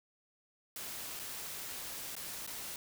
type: noise with dropouts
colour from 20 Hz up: white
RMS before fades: -43 dBFS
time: 0.76-2.76 s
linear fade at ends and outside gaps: 1 ms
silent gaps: 1.192-1.196 / 2.153-2.165 / 2.465-2.475 s
effects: none